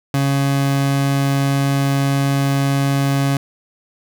30% pulse tone, 138.59 Hz, C#3, in tune, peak -12 dBFS, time 0.14-3.37 s, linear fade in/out 2 ms, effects none

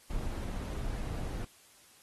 brown noise, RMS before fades -36 dBFS, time 0.1-1.45 s, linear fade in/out 5 ms, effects white hiss -60 dBFS RMS until 2.02 s + AAC 32 kbps

